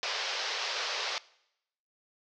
white band-pass noise, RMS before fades -34 dBFS, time 0.03-1.18 s, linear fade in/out 0 ms, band 420 to 5500 Hz, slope 48 dB/octave, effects noise-tail reverb RT60 0.8 s tail -21 dB re dry

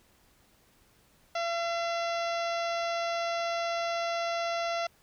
harmonic tone, 679 Hz, F5, 49 cents flat, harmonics 1 / 2 / 3 / 4 / 5 / 6 / 7 / 8 / 9, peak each -30 / -36 / -40 / -42 / -44 / -46 / -47 / -48 / -49 dBFS, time 1.35-4.87 s, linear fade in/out 5 ms, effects pink hiss -64 dBFS RMS until 5.02 s

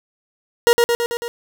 40% pulse tone with echo, 472.7 Hz, A#4, 24 cents sharp, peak -8 dBFS, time 0.67-0.73 s, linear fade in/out 0 ms, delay 110 ms, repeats 5, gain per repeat -3 dB, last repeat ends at 1.28 s, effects none

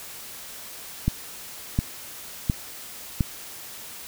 click train, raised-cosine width 5 ms, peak -8 dBFS, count 4, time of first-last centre 1.08-3.208 s, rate 1.41 Hz, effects white hiss -40 dBFS RMS until 4.07 s

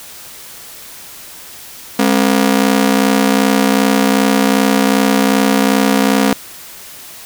sawtooth ring-modulated tone, 238.3 Hz, A#3, 38 cents sharp, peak -3 dBFS, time 1.99-6.33 s, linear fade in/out 2 ms, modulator 31.3 Hz, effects white hiss -34 dBFS RMS until 7.25 s

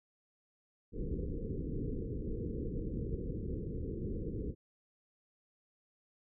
pink low-pass noise, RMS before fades -38 dBFS, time 0.92-4.55 s, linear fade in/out 50 ms, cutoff 490 Hz, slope 96 dB/octave, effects none

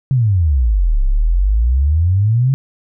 sine exponential two-way sweep, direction down then up, 138.59 to 32.27 to 138.5 Hz, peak -10 dBFS, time 0.11-2.54 s, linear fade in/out 0 ms, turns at 1.03 s, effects none

